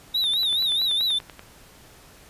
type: tone with vibrato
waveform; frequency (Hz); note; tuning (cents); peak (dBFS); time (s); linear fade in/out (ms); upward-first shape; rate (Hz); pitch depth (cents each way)
triangle; 3729; A#7; 0; -19; 0.14-1.19; 10; sine; 4.7; 110
type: click train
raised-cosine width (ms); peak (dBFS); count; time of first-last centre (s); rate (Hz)
0.3; -23; 13; 0.24-1.394; 10.4
effects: pink hiss -50 dBFS RMS until 2.29 s + resampled to 32000 Hz